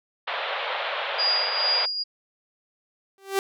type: band-pass noise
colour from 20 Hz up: pink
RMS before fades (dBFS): -29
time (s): 0.27-1.86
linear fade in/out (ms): 10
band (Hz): 510 to 3800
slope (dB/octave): 48
type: tone with tremolo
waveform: sine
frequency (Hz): 4851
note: D#8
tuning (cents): -45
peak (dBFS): -19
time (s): 1.18-2.04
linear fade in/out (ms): 20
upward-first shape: triangle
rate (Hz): 2.3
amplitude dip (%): 65
type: tone with exponential growth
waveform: sawtooth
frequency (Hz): 390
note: G4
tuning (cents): -9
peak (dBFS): -14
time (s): 3.18-3.39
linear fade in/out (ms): 1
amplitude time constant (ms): 44
effects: none